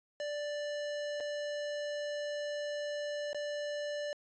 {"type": "tone with dropouts", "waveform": "square", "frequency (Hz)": 587.3, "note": "D5", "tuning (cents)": 0, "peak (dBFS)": -36, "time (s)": [0.2, 4.13], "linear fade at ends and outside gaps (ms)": 1, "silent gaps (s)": [[1.202, 1.206], [3.331, 3.346]], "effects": ["resampled to 16000 Hz"]}